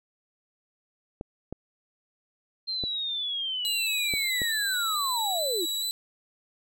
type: clicks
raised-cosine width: 2 ms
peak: -21 dBFS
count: 5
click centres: 1.211 / 1.526 / 2.838 / 4.138 / 4.418 s
type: linear sweep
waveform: sine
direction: down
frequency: 4186 to 306.7 Hz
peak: -28 dBFS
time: 2.67-5.66 s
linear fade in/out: 20 ms
type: tone with vibrato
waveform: sawtooth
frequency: 3951 Hz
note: B7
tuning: in tune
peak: -25 dBFS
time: 3.65-5.91 s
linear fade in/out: 0 ms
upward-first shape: square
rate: 2.3 Hz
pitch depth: 20 cents each way
effects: none